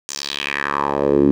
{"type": "tone with band-pass filter sweep", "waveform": "10% pulse", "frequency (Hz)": 70.9, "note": "C#2", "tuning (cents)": 40, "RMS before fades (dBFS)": -19, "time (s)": [0.09, 1.31], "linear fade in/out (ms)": 0, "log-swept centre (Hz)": [6900, 270], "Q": 3, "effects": []}